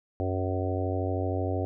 harmonic tone with a mistuned harmonic, 92.9 Hz, F#2, 7 cents sharp, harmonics 1 / 3 / 4 / 5 / 6 / 7 / 8, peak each -29 / -34 / -35 / -36 / -37 / -37 / -38 dBFS, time 0.2-1.65 s, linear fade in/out 0 ms, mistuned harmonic 8, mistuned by +16 cents, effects none

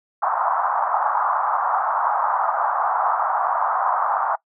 pink band-pass noise, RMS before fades -21 dBFS, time 0.22-4.36 s, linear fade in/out 10 ms, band 730 to 1300 Hz, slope 48 dB/octave, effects noise-tail reverb RT60 0.1 s tail -22 dB re dry

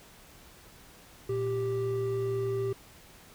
triangle tone pair together, 116.54 / 392 Hz, A#2 / G4, 0 / 0 cents, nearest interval octave + major sixth, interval 2100 cents, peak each -32 / -27 dBFS, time 1.29-2.73 s, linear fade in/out 5 ms, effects pink hiss -54 dBFS RMS until 3.34 s

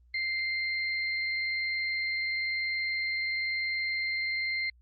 sine tone pair together, 2093 / 4186 Hz, C7 / C8, 0 / 0 cents, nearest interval octave, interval 1200 cents, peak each -29 / -37 dBFS, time 0.14-4.7 s, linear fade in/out 5 ms, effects added 60 Hz sine -57 dBFS peak until 4.81 s + Opus 32 kbps

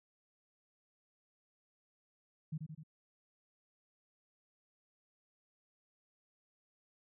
sine tone with echo, 155.7 Hz, D#3, 2 cents sharp, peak -36 dBFS, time 2.52-2.58 s, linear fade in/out 10 ms, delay 85 ms, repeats 3, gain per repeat -4 dB, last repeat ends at 2.835 s, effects none

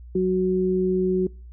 sine tone pair together, 185.19 / 370 Hz, F#3 / F#4, +2 / 0 cents, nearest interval octave, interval 1198 cents, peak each -23 / -20 dBFS, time 0.15-1.27 s, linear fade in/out 5 ms, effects noise-tail reverb RT60 0.4 s tail -26 dB re dry + added 60 Hz sine -39 dBFS peak until 1.52 s

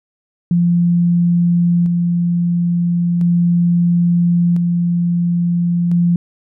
sine tone with tremolo, 173.1 Hz, F3, 15 cents flat, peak -10 dBFS, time 0.51-6.16 s, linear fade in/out 2 ms, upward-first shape square, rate 0.37 Hz, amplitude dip 25%, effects none

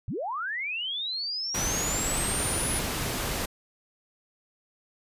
sine linear sweep, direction up, 76.4 to 10460 Hz, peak -29 dBFS, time 0.08-2.79 s, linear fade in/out 0 ms
pink noise, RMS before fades -30 dBFS, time 1.54-3.46 s, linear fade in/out 10 ms
effects resampled to 32000 Hz

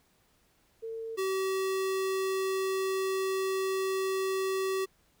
sine / square tone pair in turn, 450.9 / 382.2 Hz, A4 / G4, +42 / -44 cents, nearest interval minor third, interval 286 cents, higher first, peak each -35 / -29 dBFS, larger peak second, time 0.82-1.17 / 1.17-4.86 s, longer second, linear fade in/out 20 ms, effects pink hiss -68 dBFS RMS until 5.2 s

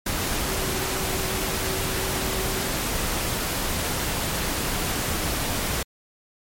sine tone in noise, 380 Hz, F#4, 46 cents sharp, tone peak -33 dBFS, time 0.47-2.68 s, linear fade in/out 5 ms, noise pink, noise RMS -26 dBFS, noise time 0.06-5.83 s, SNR -10 dB, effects MP3 64 kbps

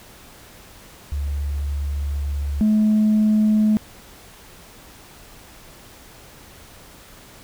sine tone pair in turn, 71.5 / 214.3 Hz, D2 / A3, -46 / -45 cents, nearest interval octave + perfect fifth, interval 1901 cents, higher second, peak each -21 / -12 dBFS, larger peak second, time 1.12-2.61 / 2.61-3.77 s, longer first, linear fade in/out 0 ms, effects tanh soft clip ceiling -11 dBFS + pink hiss -45 dBFS RMS until 7.43 s

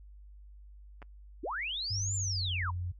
clicks, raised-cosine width 0.5 ms, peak -34 dBFS, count 2, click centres 1.019 / 1.026 s
sine linear two-way sweep, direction up then down, 230.5 to 7370 to 859 Hz, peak -33 dBFS, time 1.43-2.71 s, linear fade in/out 10 ms, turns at 2.15 s
sine tone with pitch glide, 98 to 88.83 Hz, G2 to F2, 0 to +30 cents, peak -33 dBFS, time 1.9-2.92 s, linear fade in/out 10 ms, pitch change -170 cents, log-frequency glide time 2.16-2.58 s
effects noise-tail reverb RT60 0.1 s tail -25 dB re dry + added 50 Hz sine -49 dBFS peak until 2.99 s

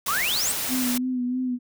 white noise, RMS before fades -28 dBFS, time 0.06-0.98 s, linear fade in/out 5 ms
sine exponential sweep, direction up, 1053 to 8870 Hz, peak -23 dBFS, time 0.08-0.52 s, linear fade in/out 5 ms
sine tone with vibrato, 251.1 Hz, B3, 29 cents sharp, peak -23 dBFS, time 0.68-1.59 s, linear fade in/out 50 ms, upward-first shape sine, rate 3.1 Hz, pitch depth 39 cents each way
effects none

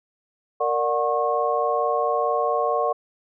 sine tone cluster, 464.5 / 589 / 731 / 1089 Hz, A#4 / D5 / F#5 / C#6, -6 / +5 / -21 / -31 cents, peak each -25 dBFS, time 0.6-2.93 s, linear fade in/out 10 ms, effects none

